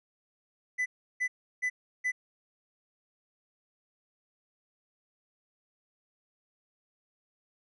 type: tone bursts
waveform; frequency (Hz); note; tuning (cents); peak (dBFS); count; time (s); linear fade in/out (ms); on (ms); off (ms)
triangle; 2000; B6; +21; -25; 4; 0.78-2.12; 20; 80; 340
effects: resampled to 24000 Hz